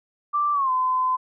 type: tone with pitch glide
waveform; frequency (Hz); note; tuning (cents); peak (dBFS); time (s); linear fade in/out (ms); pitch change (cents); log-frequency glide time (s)
sine; 1174.7 to 1022.6; D6 to C6; 0 to -40; -19; 0.33-1.17; 20; -240; 0.53-0.71
effects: none